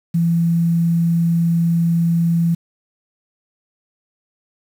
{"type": "tone with quantisation", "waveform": "sine", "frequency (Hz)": 168.2, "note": "E3", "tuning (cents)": 35, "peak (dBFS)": -13, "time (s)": [0.14, 2.55], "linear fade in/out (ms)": 10, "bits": 7, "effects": []}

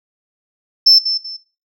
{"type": "tone with echo", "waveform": "sine", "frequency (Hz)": 5310, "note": "E8", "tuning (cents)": 12, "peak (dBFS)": -3, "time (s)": [0.86, 0.99], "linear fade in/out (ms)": 10, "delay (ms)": 190, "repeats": 2, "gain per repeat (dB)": -11, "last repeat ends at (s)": 1.37, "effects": ["noise-tail reverb RT60 0.3 s tail -18 dB re dry", "tanh soft clip ceiling -2 dBFS"]}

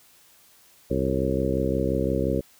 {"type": "harmonic tone with a mistuned harmonic", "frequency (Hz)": 65.7, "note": "C2", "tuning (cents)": 8, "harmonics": [1, 2, 3, 4, 5, 6, 7, 8], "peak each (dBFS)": [-30, -30, -30, -30, -30, -30, -30, -30], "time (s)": [0.9, 2.41], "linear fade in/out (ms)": 10, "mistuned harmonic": 8, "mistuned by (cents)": 62, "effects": ["white hiss -56 dBFS RMS until 2.59 s"]}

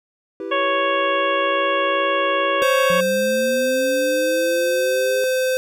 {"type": "chord", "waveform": "triangle", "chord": "E minor", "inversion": "none", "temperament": "equal", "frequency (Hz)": [329.6, 392, 493.9], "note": ["E4", "G4", "B4"], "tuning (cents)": [0, 0, 0], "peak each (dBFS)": [-29, -27, -30], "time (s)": [0.4, 2.63], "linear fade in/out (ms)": 2}
{"type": "harmonic tone", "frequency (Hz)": 554.4, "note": "C#5", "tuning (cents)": 0, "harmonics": [1, 2, 3, 4, 5, 6], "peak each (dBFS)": [-21, -21, -26, -30, -27, -31], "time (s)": [0.51, 3.01], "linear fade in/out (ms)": 10}
{"type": "tone with pitch glide", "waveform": "square", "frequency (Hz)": [522, 515.7], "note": ["C5", "C5"], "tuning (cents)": [-4, -25], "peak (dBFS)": -18, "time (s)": [2.62, 5.57], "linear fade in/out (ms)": 0, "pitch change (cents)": -21, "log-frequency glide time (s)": [3.23, 4.46]}
{"type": "linear sweep", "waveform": "sine", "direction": "up", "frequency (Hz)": [175, 411.6], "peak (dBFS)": -25, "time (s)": [2.9, 5.24], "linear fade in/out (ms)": 0}
{"effects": []}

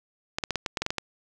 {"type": "clicks", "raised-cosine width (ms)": 0.2, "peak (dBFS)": -10, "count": 10, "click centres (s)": [0.385, 0.438, 0.507, 0.557, 0.662, 0.772, 0.82, 0.864, 0.905, 0.983], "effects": []}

